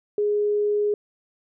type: tone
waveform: sine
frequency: 415.3 Hz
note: G#4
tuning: in tune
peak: -19 dBFS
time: 0.18-0.94 s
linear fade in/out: 2 ms
effects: none